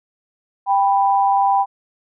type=tone pair together; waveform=sine; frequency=789.8 / 987.8 Hz; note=G5 / B5; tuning=+13 / 0 cents; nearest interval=major third; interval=387 cents; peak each=-14 / -18 dBFS; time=0.66-1.66 s; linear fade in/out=50 ms; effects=none